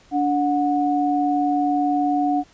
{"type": "tone pair together", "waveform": "sine", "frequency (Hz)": [290, 730.8], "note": ["D4", "F#5"], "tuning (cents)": [-22, -22], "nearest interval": "octave + major third", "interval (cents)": 1600, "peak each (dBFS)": -20, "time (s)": [0.11, 2.44], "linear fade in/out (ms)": 50, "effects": ["pink hiss -53 dBFS RMS until 2.53 s", "resampled to 16000 Hz"]}